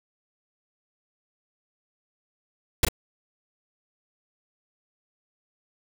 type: noise with echo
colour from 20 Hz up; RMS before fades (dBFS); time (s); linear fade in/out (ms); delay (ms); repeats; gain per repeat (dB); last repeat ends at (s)
pink; -18; 2.83-2.85; 2; 36; 1; -6; 2.886
effects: none